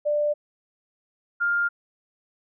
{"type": "tone pair in turn", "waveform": "sine", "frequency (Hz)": [592, 1403.6], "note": ["D5", "F6"], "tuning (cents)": [14, 8], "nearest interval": "octave + minor third", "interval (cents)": 1494, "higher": "second", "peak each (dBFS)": -20, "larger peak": "neither", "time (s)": [[0.05, 0.34], [1.4, 1.69]], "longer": "neither", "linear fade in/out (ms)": 20, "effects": []}